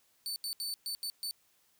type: tone bursts at uneven times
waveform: sawtooth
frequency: 4517 Hz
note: C#8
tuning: 32 cents sharp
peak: -32 dBFS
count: 6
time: 0.26-0.36 / 0.44-0.53 / 0.6-0.74 / 0.86-0.95 / 1.03-1.1 / 1.23-1.31 s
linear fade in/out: 0 ms
effects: white hiss -70 dBFS RMS until 1.79 s